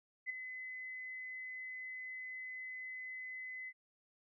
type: tone with ADSR envelope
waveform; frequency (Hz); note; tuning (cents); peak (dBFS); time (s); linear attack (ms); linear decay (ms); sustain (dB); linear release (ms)
sine; 2026; B6; +44; -34; 0.26-3.73; 38; 9; -9; 51
effects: none